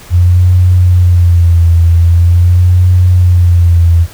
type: tone with vibrato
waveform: sine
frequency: 87.31 Hz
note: F2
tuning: in tune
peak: -3 dBFS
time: 0.1-4.07 s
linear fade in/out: 50 ms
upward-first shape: sine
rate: 0.44 Hz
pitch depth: 63 cents each way
effects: pink hiss -34 dBFS RMS until 4.13 s